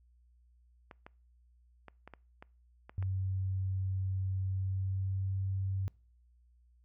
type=clicks; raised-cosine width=0.5 ms; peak=-33 dBFS; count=8; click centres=0.912 / 1.065 / 1.883 / 2.076 / 2.137 / 2.425 / 2.895 / 3.026 s
type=tone with pitch glide; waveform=sine; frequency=95 to 96.16 Hz; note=F#2 to G2; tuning=+46 to -33 cents; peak=-31 dBFS; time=2.98-5.88 s; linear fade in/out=0 ms; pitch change=+21 cents; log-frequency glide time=4.43-5.34 s
effects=noise-tail reverb RT60 0.4 s tail -25 dB re dry + added 60 Hz sine -62 dBFS peak until 6.84 s